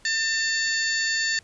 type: harmonic tone with a mistuned harmonic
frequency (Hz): 897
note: A5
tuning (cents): +33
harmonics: 2 / 3 / 4 / 5 / 6 / 7 / 8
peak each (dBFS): -24 / -36 / -36 / -28 / -41 / -40 / -32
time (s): 0.05-1.39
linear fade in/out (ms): 2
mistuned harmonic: 8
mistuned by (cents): -22
effects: pink hiss -56 dBFS RMS until 1.43 s + resampled to 22050 Hz